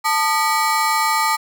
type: ring-modulated tone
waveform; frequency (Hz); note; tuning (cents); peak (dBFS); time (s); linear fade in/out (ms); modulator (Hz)
35% pulse; 1053; C6; +11; -11; 0.04-1.37; 20; 167
effects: none